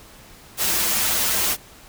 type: noise with comb filter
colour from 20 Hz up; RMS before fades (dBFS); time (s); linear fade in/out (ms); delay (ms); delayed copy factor
white; -21; 0.57-1.57; 50; 7.2; -0.85
effects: pink hiss -46 dBFS RMS until 1.88 s

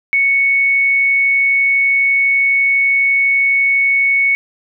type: tone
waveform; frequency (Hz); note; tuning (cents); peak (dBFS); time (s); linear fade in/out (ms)
sine; 2217; C#7; 0; -10; 0.13-4.35; 0
effects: none

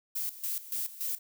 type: noise with tremolo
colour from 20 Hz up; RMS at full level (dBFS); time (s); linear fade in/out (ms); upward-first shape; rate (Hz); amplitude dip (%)
violet; -33; 0.15-1.19; 10; square; 3.5; 80
effects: none

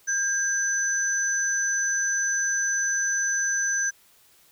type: tone pair together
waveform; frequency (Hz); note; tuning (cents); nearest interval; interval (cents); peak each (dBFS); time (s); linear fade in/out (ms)
sine; 1600 / 6041; G6 / F#8; +35 / +35; octave + major seventh; 2300; -25; 0.07-3.91; 20
effects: white hiss -58 dBFS RMS until 4.51 s

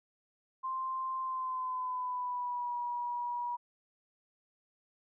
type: tone with pitch glide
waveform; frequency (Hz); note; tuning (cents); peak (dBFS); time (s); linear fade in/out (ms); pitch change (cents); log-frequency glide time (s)
sine; 1046.5 to 965.2; C6 to B5; 0 to -40; -33; 0.63-3.57; 20; -140; 1.21-2.76
effects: none

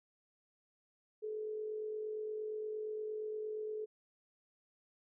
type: tone with amplitude modulation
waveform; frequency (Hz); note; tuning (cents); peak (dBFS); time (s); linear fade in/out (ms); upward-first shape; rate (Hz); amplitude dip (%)
sine; 429.9; A4; -40; -36; 1.22-3.86; 20; sine; 48.6; 40
effects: none

